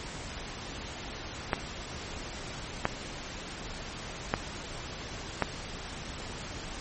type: clicks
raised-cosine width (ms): 0.5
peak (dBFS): -9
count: 4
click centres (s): 1.532 / 2.854 / 4.339 / 5.423
effects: pink hiss -40 dBFS RMS until 6.8 s + MP3 32 kbps